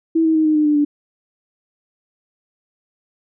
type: tone with pitch steps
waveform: sine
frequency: 325.7 / 319.9 / 314.2 / 308.7 / 303.2 / 297.8 / 292.5 Hz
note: E4 / D#4 / D#4 / D#4 / D#4 / D4 / D4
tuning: -21 / +48 / +17 / -14 / -45 / +24 / -7 cents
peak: -12 dBFS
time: 0.15-0.85 s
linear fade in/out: 10 ms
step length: 100 ms
effects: none